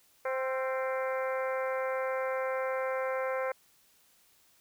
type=harmonic tone with a mistuned harmonic; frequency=261.6 Hz; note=C4; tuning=in tune; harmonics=2 / 3 / 4 / 5 / 6 / 7 / 8 / 9; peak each=-31 / -41 / -39 / -41 / -42 / -47 / -43 / -50 dBFS; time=0.25-3.52 s; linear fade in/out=5 ms; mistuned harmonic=5; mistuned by=+37 cents; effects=white hiss -65 dBFS RMS until 4.6 s